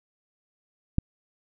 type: click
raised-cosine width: 5 ms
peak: -9 dBFS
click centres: 0.984 s
effects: none